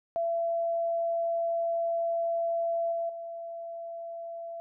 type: tone with level steps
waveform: sine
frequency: 673 Hz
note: E5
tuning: 36 cents sharp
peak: -26 / -28 / -36 dBFS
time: 0.16-4.6 s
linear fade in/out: 0 ms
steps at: 2.92 / 3.09 s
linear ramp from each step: 5 ms
effects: none